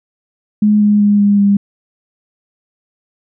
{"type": "tone with pitch steps", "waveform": "sine", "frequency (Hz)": [210, 207.7, 205.4, 203.2, 201], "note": ["G#3", "G#3", "G#3", "G#3", "G3"], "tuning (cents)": [19, 0, -19, -38, 44], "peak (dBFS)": -7, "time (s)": [0.62, 1.57], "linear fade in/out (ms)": 5, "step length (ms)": 190, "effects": []}